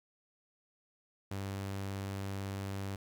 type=tone; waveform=sawtooth; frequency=98 Hz; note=G2; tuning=in tune; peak=-33 dBFS; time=1.31-2.96 s; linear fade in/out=5 ms; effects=12-bit